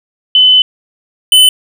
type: tone pair in turn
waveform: sine / square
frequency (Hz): 3023 / 3023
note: F#7 / F#7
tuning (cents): +36 / +36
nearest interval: unison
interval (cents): 0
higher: neither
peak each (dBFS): -3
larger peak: neither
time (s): 0.35-0.62 / 1.32-1.49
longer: first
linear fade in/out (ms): 2
effects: none